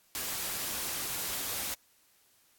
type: noise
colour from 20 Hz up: white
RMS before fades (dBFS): -35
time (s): 0.15-1.74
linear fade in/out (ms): 0
effects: white hiss -66 dBFS RMS until 2.58 s + AAC 64 kbps